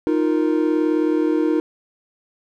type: chord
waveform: triangle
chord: Eb suspended second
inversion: none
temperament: just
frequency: 311.1 / 350 / 466.7 Hz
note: Eb4 / F4 / Bb4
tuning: 0 / +4 / +2 cents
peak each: -16 / -20 / -22 dBFS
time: 0.07-1.6 s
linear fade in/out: 0 ms
effects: none